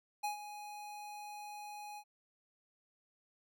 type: tone with ADSR envelope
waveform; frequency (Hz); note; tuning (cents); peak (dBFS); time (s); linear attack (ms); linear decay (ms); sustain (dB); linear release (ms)
square; 832; G#5; +3; -34; 0.23-2.04; 14; 120; -12; 64
effects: none